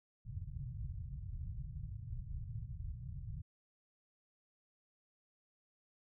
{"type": "low-pass noise", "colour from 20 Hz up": "white", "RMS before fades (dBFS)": -44, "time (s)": [0.25, 3.42], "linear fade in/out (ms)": 10, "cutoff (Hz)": 140, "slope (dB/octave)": 48, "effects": []}